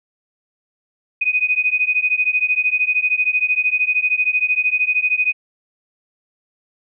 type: beating tone pair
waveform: sine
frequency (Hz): 2489 / 2502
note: D#7 / D#7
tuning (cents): 0 / +9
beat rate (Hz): 13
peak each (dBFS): -18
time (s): 1.21-5.33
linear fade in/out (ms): 10
effects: none